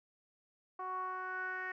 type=tone with low-pass filter sweep; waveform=10% pulse; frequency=371 Hz; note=F#4; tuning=5 cents sharp; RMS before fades=-40 dBFS; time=0.79-1.72 s; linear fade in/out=5 ms; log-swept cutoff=990 to 1800 Hz; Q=5.7; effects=none